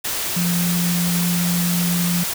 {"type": "tone in noise", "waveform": "sine", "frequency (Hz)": 174.61, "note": "F3", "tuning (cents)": 0, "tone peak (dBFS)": -18, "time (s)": [0.36, 2.24], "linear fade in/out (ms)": 10, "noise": "white", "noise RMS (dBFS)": -24, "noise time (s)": [0.04, 2.34], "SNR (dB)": 3, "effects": []}